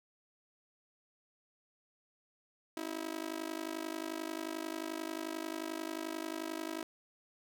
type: tone with amplitude modulation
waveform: sawtooth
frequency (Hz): 323.2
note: E4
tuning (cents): -34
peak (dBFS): -30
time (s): 2.77-6.83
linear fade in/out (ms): 2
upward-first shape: sine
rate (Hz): 51.3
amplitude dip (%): 95
effects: none